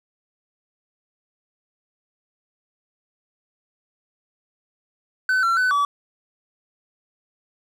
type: tone with pitch steps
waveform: triangle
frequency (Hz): 1515 / 1357 / 1505 / 1146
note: F#6 / E6 / F#6 / D6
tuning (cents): +40 / +50 / +29 / -43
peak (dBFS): -15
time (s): 5.29-5.85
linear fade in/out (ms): 2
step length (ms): 140
effects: none